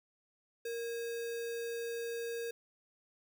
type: tone with sample-and-hold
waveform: sine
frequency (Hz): 466.2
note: A#4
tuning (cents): 0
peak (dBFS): -36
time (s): 0.65-2.51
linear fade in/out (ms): 5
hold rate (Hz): 2100
effects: none